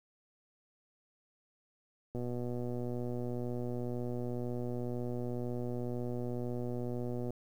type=click train; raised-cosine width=2 ms; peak=-26 dBFS; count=630; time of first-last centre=2.15-7.306 s; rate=122 Hz; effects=10-bit